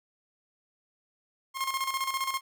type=tone with tremolo; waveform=sawtooth; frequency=1070 Hz; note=C6; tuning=38 cents sharp; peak=-23 dBFS; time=1.54-2.41 s; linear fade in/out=50 ms; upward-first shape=square; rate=15 Hz; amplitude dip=60%; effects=none